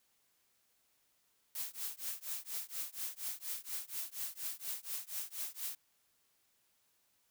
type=noise with tremolo; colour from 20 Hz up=blue; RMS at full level=-38 dBFS; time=1.55-5.75 s; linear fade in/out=2 ms; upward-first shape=triangle; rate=4.2 Hz; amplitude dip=100%; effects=white hiss -75 dBFS RMS until 7.3 s